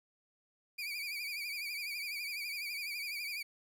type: tone with vibrato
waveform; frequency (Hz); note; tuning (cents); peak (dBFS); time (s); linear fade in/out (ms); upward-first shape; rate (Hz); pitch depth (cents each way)
30% pulse; 2349; D7; 0; -35; 0.78-3.43; 10; triangle; 12; 100
effects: 12-bit